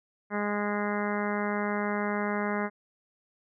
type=harmonic tone; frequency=206.5 Hz; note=G#3; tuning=10 cents flat; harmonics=1 / 2 / 3 / 4 / 5 / 6 / 7 / 8 / 9 / 10; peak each=-31 / -34 / -36 / -37 / -38 / -39 / -39 / -40 / -41 / -41 dBFS; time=0.3-2.7 s; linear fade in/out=50 ms; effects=none